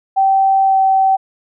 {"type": "tone with pitch glide", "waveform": "sine", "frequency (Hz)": [775, 769.2], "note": ["G5", "G5"], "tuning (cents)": [-20, -33], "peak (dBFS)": -9, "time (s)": [0.16, 1.17], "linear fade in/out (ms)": 20, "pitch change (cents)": -13, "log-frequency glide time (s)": [0.65, 0.78], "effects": []}